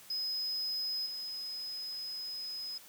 sine tone with level steps, 5060 Hz, D#8, 28 cents sharp, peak -30 / -37 dBFS, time 0.1-2.78 s, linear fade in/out 5 ms, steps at 1.06 s, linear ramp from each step 2 ms, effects tanh soft clip ceiling -32 dBFS + white hiss -55 dBFS RMS until 2.88 s

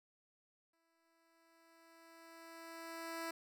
10% pulse tone with exponential growth, 330.2 Hz, E4, 3 cents sharp, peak -32 dBFS, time 0.73-3.31 s, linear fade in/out 5 ms, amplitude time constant 560 ms, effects none

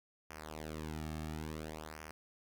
sawtooth tone with flanger, 77.78 Hz, D#2, in tune, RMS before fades -44 dBFS, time 0.3-2.11 s, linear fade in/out 0 ms, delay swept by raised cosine 0.25 to 2.05 ms, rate 0.58 Hz, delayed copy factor -0.85, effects none

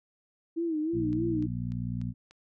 sine tone with vibrato, 321.4 Hz, E4, 44 cents flat, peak -27 dBFS, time 0.56-1.47 s, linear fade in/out 20 ms, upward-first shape sine, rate 3.2 Hz, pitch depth 97 cents each way
harmonic tone, 59.9 Hz, A#1, 48 cents sharp, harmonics 1 / 2 / 3 / 4, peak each -41 / -33 / -36 / -38 dBFS, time 0.92-2.14 s, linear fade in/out 50 ms
click train, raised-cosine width 0.2 ms, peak -36 dBFS, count 5, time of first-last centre 1.13-2.31 s, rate 3.39 Hz
effects none

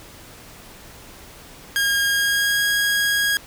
sawtooth tone with pitch glide, 1624 to 1643.8 Hz, G#6 to G#6, -39 to -18 cents, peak -14 dBFS, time 1.76-3.37 s, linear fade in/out 0 ms, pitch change +21 cents, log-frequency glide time 2.06-2.67 s, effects pink hiss -43 dBFS RMS until 3.46 s

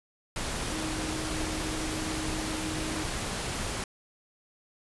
sine tone in noise, 313.9 Hz, D#4, 15 cents sharp, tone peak -35 dBFS, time 0.72-3.03 s, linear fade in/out 2 ms, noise pink, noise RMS -33 dBFS, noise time 0.36-3.84 s, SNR -5 dB, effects resampled to 24000 Hz

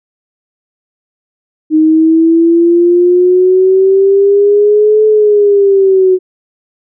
sine exponential two-way sweep, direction up then down, 310 to 432 to 368.1 Hz, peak -4 dBFS, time 1.7-6.19 s, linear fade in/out 50 ms, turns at 5.06 s, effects none

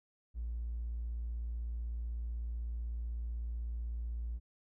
triangle tone, 58 Hz, A#1, 8 cents flat, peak -32 dBFS, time 0.34-4.4 s, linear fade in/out 50 ms, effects tanh soft clip ceiling -33 dBFS

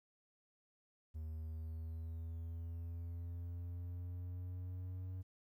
triangle exponential sweep, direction up, 78.5 to 92.8 Hz, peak -40 dBFS, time 1.14-5.23 s, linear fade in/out 20 ms, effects 13-bit

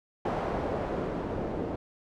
white noise with low-pass filter sweep, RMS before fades -32 dBFS, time 0.25-1.76 s, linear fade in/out 5 ms, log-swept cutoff 740 to 430 Hz, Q 1.1, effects none

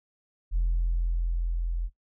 sine tone with level ramp, 42.51 Hz, F1, 46 cents flat, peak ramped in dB -20 to -26 dBFS, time 0.51-1.9 s, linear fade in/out 50 ms, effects noise-tail reverb RT60 0.1 s tail -17 dB re dry + tanh soft clip ceiling -19 dBFS

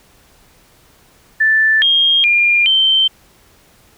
sine tone with pitch steps, 1761 / 3233 / 2406 / 3112 Hz, A6 / G#7 / D7 / G7, +1 / -47 / +41 / -13 cents, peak -9 dBFS, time 1.4-3.08 s, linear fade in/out 10 ms, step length 420 ms, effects pink hiss -50 dBFS RMS until 3.97 s

